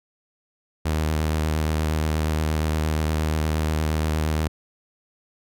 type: tone with vibrato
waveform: sawtooth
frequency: 77.78 Hz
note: D#2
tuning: in tune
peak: -17 dBFS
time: 0.85-4.48 s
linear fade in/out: 10 ms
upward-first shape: sine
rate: 8.5 Hz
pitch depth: 23 cents each way
effects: none